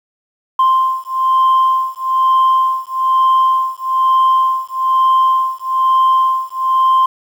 sine beating tone pair, 1046.5 / 1047.6 Hz, C6 / C6, 0 / +2 cents, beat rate 1.1 Hz, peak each -12 dBFS, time 0.59-7.06 s, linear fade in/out 5 ms, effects tanh soft clip ceiling -6 dBFS + 7-bit

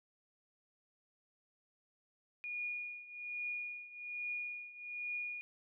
sine tone with tremolo, 2441 Hz, D#7, 34 cents flat, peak -36 dBFS, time 2.44-5.41 s, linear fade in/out 0 ms, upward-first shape triangle, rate 1.2 Hz, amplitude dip 85%, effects none

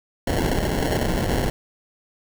pink noise with sample-and-hold, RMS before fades -22 dBFS, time 0.27-1.5 s, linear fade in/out 5 ms, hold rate 1225 Hz, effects none

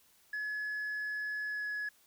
sine tone with pitch glide, 1700 to 1690.2 Hz, G#6 to G#6, +40 to +30 cents, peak -32 dBFS, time 0.33-1.89 s, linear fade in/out 5 ms, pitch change -10 cents, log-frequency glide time 1.47-1.65 s, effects tanh soft clip ceiling -33 dBFS + white hiss -66 dBFS RMS until 2.06 s

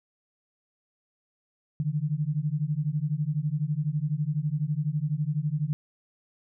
sine beating tone pair, 144.3 / 156.3 Hz, D3 / D#3, -30 / +8 cents, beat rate 12 Hz, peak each -28 dBFS, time 1.8-5.73 s, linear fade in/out 0 ms, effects none

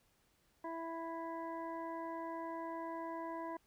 harmonic tone, 330.2 Hz, E4, 3 cents sharp, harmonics 1 / 2 / 3 / 5 / 6, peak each -45 / -46 / -44 / -57 / -59 dBFS, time 0.64-3.57 s, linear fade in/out 5 ms, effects pink hiss -74 dBFS RMS until 3.66 s

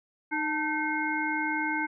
harmonic tone with a mistuned harmonic, 307.3 Hz, D#4, 21 cents flat, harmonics 1 / 3 / 5 / 7, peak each -32 / -32 / -32 / -32 dBFS, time 0.31-1.87 s, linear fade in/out 20 ms, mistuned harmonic 3, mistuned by -62 cents, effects none

